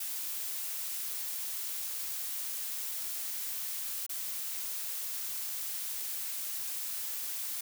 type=noise with dropouts; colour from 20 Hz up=blue; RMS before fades=-37 dBFS; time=0-7.61 s; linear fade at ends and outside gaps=5 ms; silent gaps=4.065-4.093 s; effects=none